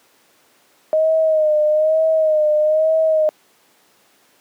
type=tone with vibrato; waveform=sine; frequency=622.3 Hz; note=D#5; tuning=in tune; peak=-12 dBFS; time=0.93-3.29 s; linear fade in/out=0 ms; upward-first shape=sine; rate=1.1 Hz; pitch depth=49 cents each way; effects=pink hiss -55 dBFS RMS until 4.4 s + high-pass 300 Hz 12 dB/octave